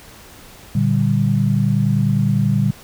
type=chord; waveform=sine; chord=G minor; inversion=first; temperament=equal; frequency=116.54 / 146.83 / 196 Hz; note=Bb2 / D3 / G3; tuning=0 / 0 / 0 cents; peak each=-18 dBFS; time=0.75-2.71 s; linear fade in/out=5 ms; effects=pink hiss -42 dBFS RMS until 2.83 s